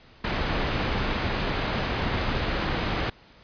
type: low-pass noise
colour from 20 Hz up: pink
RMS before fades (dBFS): -27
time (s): 0.24-3.1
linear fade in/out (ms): 5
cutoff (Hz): 3500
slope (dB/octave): 12
effects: pink hiss -53 dBFS RMS until 3.43 s + resampled to 11025 Hz